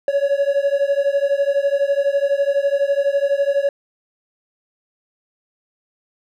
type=beating tone pair; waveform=triangle; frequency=556 / 568 Hz; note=C#5 / C#5; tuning=+5 / +42 cents; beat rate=12 Hz; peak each=-16 / -17 dBFS; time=0.08-3.69 s; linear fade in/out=2 ms; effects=none